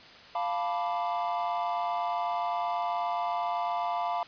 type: chord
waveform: triangle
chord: B half-diminished seventh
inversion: second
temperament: equal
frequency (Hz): 698.5 / 880 / 987.8 / 1174.7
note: F5 / A5 / B5 / D6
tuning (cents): 0 / 0 / 0 / 0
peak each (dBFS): -29 / -33 / -32 / -35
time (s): 0.35-4.23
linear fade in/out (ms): 2
effects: white hiss -50 dBFS RMS until 4.27 s + resampled to 11025 Hz